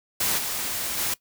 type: noise with level steps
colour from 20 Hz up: white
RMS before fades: -24 / -29 / -26 dBFS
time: 0.2-1.14 s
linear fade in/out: 5 ms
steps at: 0.37 / 0.97 s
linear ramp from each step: 20 ms
effects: noise-tail reverb RT60 0.1 s tail -19 dB re dry